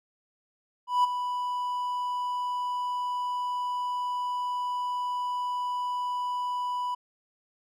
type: tone with ADSR envelope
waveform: triangle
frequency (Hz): 987.8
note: B5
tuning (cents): 0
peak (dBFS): -16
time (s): 0.87-6.95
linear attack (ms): 170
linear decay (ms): 15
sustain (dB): -10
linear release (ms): 9
effects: none